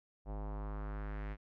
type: tone with low-pass filter sweep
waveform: square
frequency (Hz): 51.5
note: G#1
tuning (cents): -14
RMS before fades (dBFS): -41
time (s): 0.25-1.37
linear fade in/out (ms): 50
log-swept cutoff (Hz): 770 to 2100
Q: 2.1
effects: none